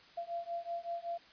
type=beating tone pair; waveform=sine; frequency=682 / 687.3 Hz; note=F5 / F5; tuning=-41 / -28 cents; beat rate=5.3 Hz; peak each=-40 / -40 dBFS; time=0.17-1.18 s; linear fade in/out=10 ms; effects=white hiss -59 dBFS RMS until 1.32 s + resampled to 11025 Hz